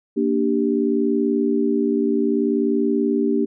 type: chord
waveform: sine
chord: G minor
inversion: first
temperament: equal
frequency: 233.1 / 293.7 / 392 Hz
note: Bb3 / D4 / G4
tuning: 0 / 0 / 0 cents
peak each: -21 dBFS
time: 0.16-3.46 s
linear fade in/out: 20 ms
effects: none